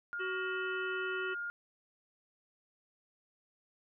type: tone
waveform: sine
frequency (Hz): 1415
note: F6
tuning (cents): +22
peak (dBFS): -36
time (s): 0.13-1.5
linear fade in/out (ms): 0
type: harmonic tone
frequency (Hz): 374.6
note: F#4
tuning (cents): +21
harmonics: 1 / 3 / 5 / 7 / 8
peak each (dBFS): -38 / -46 / -47 / -46 / -49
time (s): 0.19-1.35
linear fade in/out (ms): 20
effects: none